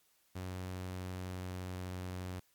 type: tone with pitch glide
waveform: sawtooth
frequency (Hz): 92.1 to 91.46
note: F#2 to F#2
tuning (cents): -7 to -20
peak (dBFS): -36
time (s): 0.35-2.4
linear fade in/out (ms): 10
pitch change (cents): -13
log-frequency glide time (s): 0.68-1.99
effects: white hiss -72 dBFS RMS until 2.54 s + Opus 48 kbps